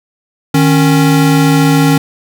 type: tone pair together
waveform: square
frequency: 154.6 / 275.3 Hz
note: D#3 / C#4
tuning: -11 / -12 cents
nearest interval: minor seventh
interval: 999 cents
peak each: -10 dBFS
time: 0.54-1.98 s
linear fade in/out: 5 ms
effects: none